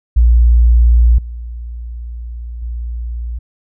sine tone with level steps, 58.7 Hz, A#1, 13 cents sharp, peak -5 / -23 / -19 dBFS, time 0.16-3.39 s, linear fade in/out 10 ms, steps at 1.18 / 2.62 s, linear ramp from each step 5 ms, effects none

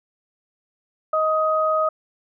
sine tone pair together, 627.5 / 1255 Hz, D#5 / D#6, +15 / +15 cents, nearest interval octave, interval 1200 cents, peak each -20 dBFS, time 1.13-1.89 s, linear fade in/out 5 ms, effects none

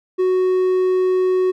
triangle tone, 370 Hz, F#4, in tune, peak -12 dBFS, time 0.18-1.52 s, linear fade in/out 20 ms, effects none

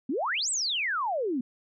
sine exponential two-way sweep, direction up then down, 233.1 to 8372 to 233.1 Hz, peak -26 dBFS, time 0.09-1.41 s, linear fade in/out 5 ms, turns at 0.5 s, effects none

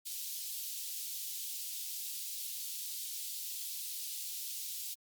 white high-pass noise, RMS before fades -41 dBFS, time 0.05-4.95 s, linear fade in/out 20 ms, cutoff 3200 Hz, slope 24 dB/octave, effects Opus 48 kbps

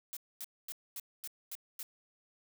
blue noise bursts, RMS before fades -42 dBFS, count 7, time 0.13-1.829 s, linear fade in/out 0 ms, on 37 ms, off 240 ms, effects none

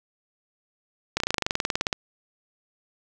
slowing click train, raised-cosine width 0.2 ms, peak -6 dBFS, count 18, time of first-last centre 1.17-1.928 s, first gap 32 ms, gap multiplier 1.04, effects none

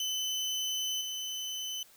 30% pulse tone with level steps, 3030 Hz, F#7, 40 cents sharp, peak -28 / -32 dBFS, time 0-1.83 s, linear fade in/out 2 ms, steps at 1.01 s, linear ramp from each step 2 ms, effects white hiss -59 dBFS RMS until 1.96 s

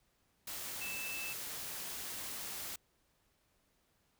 sine tone in noise, 2637 Hz, E7, in tune, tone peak -41 dBFS, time 0.81-1.33 s, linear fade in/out 5 ms, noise white, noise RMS -43 dBFS, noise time 0.47-2.76 s, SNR -1 dB, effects pink hiss -75 dBFS RMS until 4.19 s

